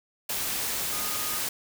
sine tone in noise, 1238 Hz, D#6, 9 cents flat, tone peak -39 dBFS, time 0.92-1.39 s, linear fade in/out 5 ms, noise white, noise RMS -30 dBFS, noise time 0.29-1.49 s, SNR -12 dB, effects none

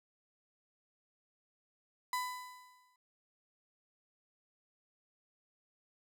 35% pulse tone with exponential decay, 1000 Hz, B5, 21 cents sharp, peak -30 dBFS, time 2.13-2.96 s, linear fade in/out 2 ms, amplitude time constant 180 ms, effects none

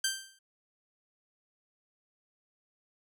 10% pulse tone with exponential decay, 1568 Hz, G6, in tune, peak -17 dBFS, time 0.04-0.39 s, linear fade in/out 5 ms, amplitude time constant 75 ms, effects none

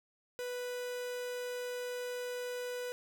45% pulse tone, 493.9 Hz, B4, in tune, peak -37 dBFS, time 0.39-2.92 s, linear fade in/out 0 ms, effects none

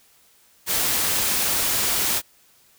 white noise, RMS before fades -22 dBFS, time 0.66-2.22 s, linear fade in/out 50 ms, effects white hiss -57 dBFS RMS until 2.78 s

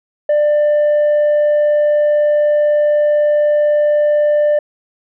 sine tone, 594 Hz, D5, 20 cents sharp, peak -7 dBFS, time 0.29-4.59 s, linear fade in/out 5 ms, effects tanh soft clip ceiling -9 dBFS

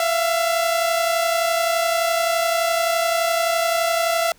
sawtooth tone pair together, 668.3 / 700 Hz, E5 / F5, +24 / +4 cents, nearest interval minor second, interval 80 cents, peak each -15 / -21 dBFS, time 0-4.32 s, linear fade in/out 2 ms, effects pink hiss -54 dBFS RMS until 4.38 s

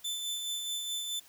sawtooth tone with tremolo, 3524 Hz, A7, 2 cents sharp, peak -29 dBFS, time 0.04-1.2 s, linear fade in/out 10 ms, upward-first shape sine, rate 4.7 Hz, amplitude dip 35%, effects white hiss -58 dBFS RMS until 1.28 s

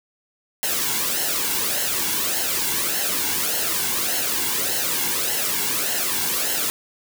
white noise with flanger, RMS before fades -23 dBFS, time 0.63-6.7 s, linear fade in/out 0 ms, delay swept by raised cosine 0.83 to 1.64 ms, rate 1.7 Hz, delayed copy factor -0.65, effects none

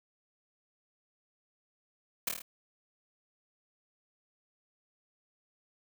white noise with echo, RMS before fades -30 dBFS, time 2.27-2.29 s, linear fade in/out 5 ms, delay 26 ms, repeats 5, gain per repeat -3 dB, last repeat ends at 2.42 s, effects none

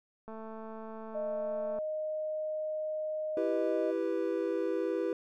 click train, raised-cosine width 1 ms, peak -32 dBFS, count 334, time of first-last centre 0.28-1.787 s, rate 221 Hz
sine tone, 619 Hz, D#5, 9 cents flat, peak -32 dBFS, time 1.14-3.92 s, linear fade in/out 20 ms
triangle chord, E minor, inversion none, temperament equal with one note detuned, 331.3 / 392 / 493.9 Hz, E4 / G4 / B4, +9 / 0 / 0 cents, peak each -32 dBFS, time 3.37-5.13 s, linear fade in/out 2 ms
effects none

